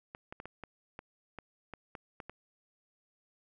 clicks, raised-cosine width 0.5 ms, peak -28 dBFS, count 11, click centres 0.149 / 0.325 / 0.401 / 0.456 / 0.637 / 0.991 / 1.387 / 1.737 / 1.952 / 2.202 / 2.296 s, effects none

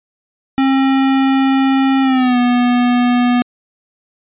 square tone with pitch glide, 268.4 to 244.7 Hz, C4 to B3, +44 to -16 cents, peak -11 dBFS, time 0.58-3.42 s, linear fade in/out 0 ms, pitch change -160 cents, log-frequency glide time 2.02-2.38 s, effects resampled to 8000 Hz

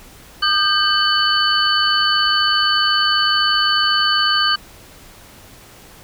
sine tone cluster, 1216 / 1571 / 2999 / 4486 Hz, D#6 / G6 / F#7 / C#8, -40 / +3 / +23 / +20 cents, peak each -19 dBFS, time 0.42-4.56 s, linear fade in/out 10 ms, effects pink hiss -43 dBFS RMS until 6.03 s

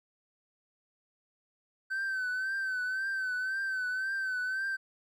triangle tone with vibrato, 1534 Hz, G6, 38 cents flat, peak -28 dBFS, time 1.9-4.77 s, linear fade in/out 20 ms, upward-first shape triangle, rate 1.9 Hz, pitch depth 61 cents each way, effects tanh soft clip ceiling -24 dBFS

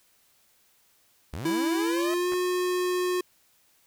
sawtooth linear sweep, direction up, 59 to 654 Hz, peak -29 dBFS, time 1.33-2.14 s, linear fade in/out 0 ms
square tone with pitch glide, 329.6 to 361.5 Hz, E4 to F#4, 0 to -40 cents, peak -25 dBFS, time 1.45-3.21 s, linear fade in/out 5 ms, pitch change +160 cents, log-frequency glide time 1.79-2.31 s
clicks, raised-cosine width 0.5 ms, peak -23 dBFS, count 2, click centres 2.322 / 2.335 s
effects white hiss -64 dBFS RMS until 3.86 s

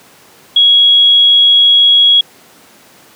sine tone, 3322 Hz, G#7, in tune, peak -4 dBFS, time 0.56-2.21 s, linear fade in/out 5 ms, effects pink hiss -42 dBFS RMS until 3.15 s + high-pass 200 Hz 12 dB/octave

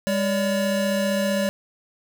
square tone pair together, 202.1 / 571 Hz, G#3 / D5, -47 / -49 cents, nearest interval octave + tritone, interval 1798 cents, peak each -24 dBFS, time 0.07-1.49 s, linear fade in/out 0 ms, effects none

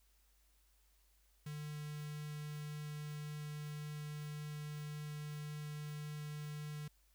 square tone with notch filter, 149.7 Hz, D3, 33 cents sharp, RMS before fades -45 dBFS, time 1.46-6.88 s, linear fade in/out 5 ms, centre 620 Hz, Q 0.6, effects added 50 Hz sine -70 dBFS peak until 7.14 s + white hiss -75 dBFS RMS until 7.14 s

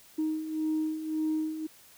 sine beating tone pair, 311.1 / 312.9 Hz, D#4 / D#4, 0 / +10 cents, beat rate 1.8 Hz, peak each -34 / -28 dBFS, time 0.18-1.67 s, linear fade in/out 10 ms, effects tanh soft clip ceiling -22 dBFS + white hiss -56 dBFS RMS until 1.97 s

